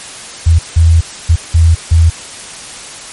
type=tone bursts at uneven times; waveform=sine; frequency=82.41 Hz; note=E2; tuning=in tune; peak=-3 dBFS; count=5; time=0.46-0.59 / 0.76-1.01 / 1.29-1.36 / 1.54-1.75 / 1.91-2.1 s; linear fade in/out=10 ms; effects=white hiss -28 dBFS RMS until 3.12 s + MP3 48 kbps